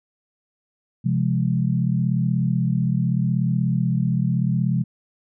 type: chord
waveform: sine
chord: F minor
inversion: second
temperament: equal with one note detuned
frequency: 130.81 / 171.61 / 207.7 Hz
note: C3 / F3 / Ab3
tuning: 0 / -30 / 0 cents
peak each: -21 / -22 / -25 dBFS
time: 1.04-4.84 s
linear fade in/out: 20 ms
effects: none